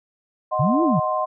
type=chord; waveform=sine; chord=C diminished; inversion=first; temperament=equal; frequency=622.3 / 740 / 1046.5 Hz; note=Eb5 / Gb5 / C6; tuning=0 / 0 / 0 cents; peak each=-24 / -26 / -23 dBFS; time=0.51-1.26 s; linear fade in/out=20 ms
type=linear two-way sweep; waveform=sine; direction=up then down; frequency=116.54 to 349.2 to 127.3 Hz; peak=-17 dBFS; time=0.59-1 s; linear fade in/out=10 ms; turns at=0.83 s
effects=none